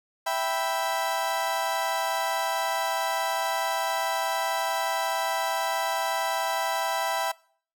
35% pulse chord, E minor, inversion none, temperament equal, 659.3 / 784 / 987.8 Hz, E5 / G5 / B5, 0 / 0 / 0 cents, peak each -28 dBFS, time 0.26-7.32 s, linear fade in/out 10 ms, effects noise-tail reverb RT60 0.5 s tail -22 dB re dry

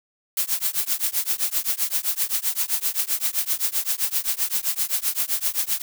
blue noise with tremolo, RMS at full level -20 dBFS, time 0.37-5.82 s, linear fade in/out 2 ms, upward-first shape triangle, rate 7.7 Hz, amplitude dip 100%, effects none

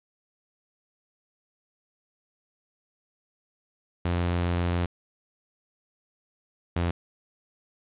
sawtooth tone pair in turn, 87.31 / 86.21 Hz, F2 / F2, 0 / -22 cents, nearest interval unison, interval 22 cents, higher first, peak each -20 / -20 dBFS, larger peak neither, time 4.05-4.86 / 6.76-6.91 s, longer first, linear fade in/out 5 ms, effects resampled to 8000 Hz + 9-bit

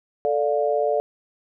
sine chord, D minor, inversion second, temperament just, 440.5 / 587.3 / 704.8 Hz, A4 / D5 / F5, +2 / 0 / +16 cents, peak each -23 / -22 / -25 dBFS, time 0.25-1 s, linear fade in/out 0 ms, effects none

